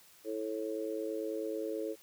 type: harmonic tone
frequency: 109.2 Hz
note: A2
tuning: 13 cents flat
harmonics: 3 / 4 / 5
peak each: -39 / -37 / -40 dBFS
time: 0.24-1.96 s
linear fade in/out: 50 ms
effects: white hiss -60 dBFS RMS until 2.02 s + high-pass 60 Hz 12 dB/octave